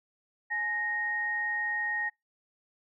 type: tone pair together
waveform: sine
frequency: 841.7 / 1864.7 Hz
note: G#5 / A#6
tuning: +23 / 0 cents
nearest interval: octave + major second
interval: 1377 cents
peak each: -38 / -29 dBFS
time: 0.5-2.1 s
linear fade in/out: 20 ms
effects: noise-tail reverb RT60 0.2 s tail -26 dB re dry